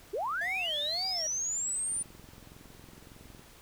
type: linear sweep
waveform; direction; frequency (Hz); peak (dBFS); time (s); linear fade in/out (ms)
sine; up; 349.2 to 9397; -30; 0.13-2.03; 10
type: tone with vibrato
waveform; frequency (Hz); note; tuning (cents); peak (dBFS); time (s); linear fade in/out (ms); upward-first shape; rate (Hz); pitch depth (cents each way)
square; 666; E5; +18; -40; 0.41-1.27; 5; sine; 1.9; 230
type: click train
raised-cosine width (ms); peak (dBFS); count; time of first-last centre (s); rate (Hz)
3; -39; 33; 1.92-3.395; 21.7
effects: pink hiss -55 dBFS RMS until 3.61 s